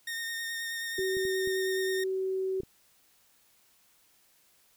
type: tone with vibrato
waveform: sawtooth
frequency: 1839 Hz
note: A#6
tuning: 24 cents flat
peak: -30 dBFS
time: 0.07-2.04 s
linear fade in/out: 5 ms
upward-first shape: sine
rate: 9.4 Hz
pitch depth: 16 cents each way
type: tone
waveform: sine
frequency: 379.4 Hz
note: F#4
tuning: 43 cents sharp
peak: -28 dBFS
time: 0.98-2.61 s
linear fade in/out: 5 ms
type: clicks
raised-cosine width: 3 ms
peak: -32 dBFS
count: 6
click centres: 0.992 / 1.169 / 1.252 / 1.474 / 2.602 / 2.634 s
effects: white hiss -65 dBFS RMS until 4.76 s